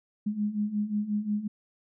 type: beating tone pair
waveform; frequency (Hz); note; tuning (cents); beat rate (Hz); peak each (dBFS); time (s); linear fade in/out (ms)
sine; 205.3 / 210.9; G#3 / G#3; -20 / +27; 5.6; -32 / -28; 0.26-1.48; 10
effects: none